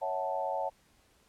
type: chord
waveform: sine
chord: F# minor seventh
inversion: second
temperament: equal with one note detuned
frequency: 554.4 / 650.2 / 740 / 880 Hz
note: C#5 / E5 / F#5 / A5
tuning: 0 / -24 / 0 / 0 cents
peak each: -36 / -37 / -36 / -35 dBFS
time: 0.01-0.7 s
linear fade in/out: 20 ms
effects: pink hiss -66 dBFS RMS until 1.28 s + low-pass 12000 Hz 12 dB/octave